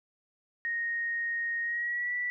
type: tone with pitch glide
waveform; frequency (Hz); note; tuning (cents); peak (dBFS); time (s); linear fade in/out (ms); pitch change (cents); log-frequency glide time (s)
sine; 1864 to 1960.1; A#6 to B6; -1 to -14; -29; 0.65-2.3; 0; +87; 1.62-2.14
effects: none